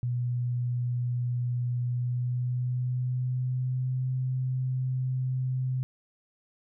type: tone with pitch glide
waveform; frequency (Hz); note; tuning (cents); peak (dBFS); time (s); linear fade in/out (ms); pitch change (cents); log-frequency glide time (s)
sine; 122.4 to 128.86; B2 to C3; -15 to -26; -26; 0.03-5.83; 0; +89; 1.85-4.1
effects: none